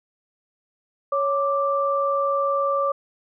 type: tone pair together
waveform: sine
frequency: 556 / 1174.7 Hz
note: C#5 / D6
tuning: +5 / 0 cents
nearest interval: octave + minor second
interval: 1295 cents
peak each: -22 dBFS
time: 1.12-2.92 s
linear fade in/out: 5 ms
effects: none